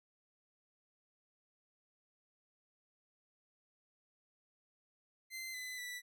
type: tone with pitch steps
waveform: sawtooth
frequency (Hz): 2071 / 2014 / 1970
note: C7 / B6 / B6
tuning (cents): -18 / +33 / -5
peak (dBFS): -39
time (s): 5.3-6.02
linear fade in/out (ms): 50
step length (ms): 240
effects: none